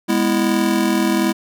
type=chord; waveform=square; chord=E major; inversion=first; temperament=just; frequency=206 / 247.2 / 329.6 Hz; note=G#3 / B3 / E4; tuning=-14 / +2 / 0 cents; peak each=-20 / -22 / -19 dBFS; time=0.08-1.33 s; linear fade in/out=20 ms; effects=none